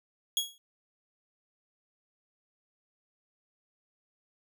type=tone with exponential decay; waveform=sawtooth; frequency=3322 Hz; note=G#7; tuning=in tune; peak=-20 dBFS; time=0.37-0.58 s; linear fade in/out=1 ms; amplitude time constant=44 ms; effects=none